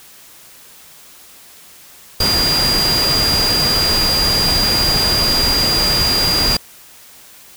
sine tone in noise, 4800 Hz, D8, 37 cents sharp, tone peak -14 dBFS, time 2.2-6.57 s, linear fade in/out 5 ms, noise pink, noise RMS -19 dBFS, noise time 2.2-6.57 s, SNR +2 dB, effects white hiss -42 dBFS RMS until 7.56 s

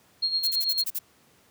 sine tone with tremolo, 4254 Hz, C8, 28 cents sharp, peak -21 dBFS, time 0.22-0.84 s, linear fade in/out 10 ms, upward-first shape sine, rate 9 Hz, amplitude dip 65%
violet noise bursts, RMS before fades -29 dBFS, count 7, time 0.43-0.991 s, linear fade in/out 10 ms, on 45 ms, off 41 ms
effects pink hiss -60 dBFS RMS until 1.5 s + high-pass 100 Hz 12 dB/octave

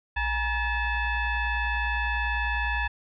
sine tone with frequency modulation, 830.6 Hz, G#5, in tune, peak -24 dBFS, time 0.16-2.88 s, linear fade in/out 10 ms, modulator 890 Hz, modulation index 1.9, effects none

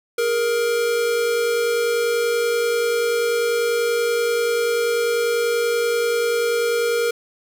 square tone pair together, 419.7 / 470 Hz, G#4 / A#4, +18 / +14 cents, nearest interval major second, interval 196 cents, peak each -28 / -19 dBFS, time 0.18-7.11 s, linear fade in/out 5 ms, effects none

